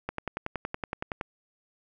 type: click train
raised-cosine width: 0.5 ms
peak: -16 dBFS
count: 13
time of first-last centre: 0.09-1.211 s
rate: 10.7 Hz
effects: none